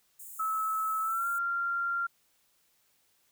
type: high-pass noise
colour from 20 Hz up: white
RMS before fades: -46 dBFS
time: 0.19-1.39 s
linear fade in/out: 10 ms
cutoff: 6800 Hz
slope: 96 dB/octave
type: tone with pitch glide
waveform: sine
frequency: 1300 to 1385.3 Hz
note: E6 to F6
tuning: -24 to -14 cents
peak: -28 dBFS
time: 0.39-2.07 s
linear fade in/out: 10 ms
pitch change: +110 cents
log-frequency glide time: 1.02-1.27 s
effects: white hiss -70 dBFS RMS until 3.31 s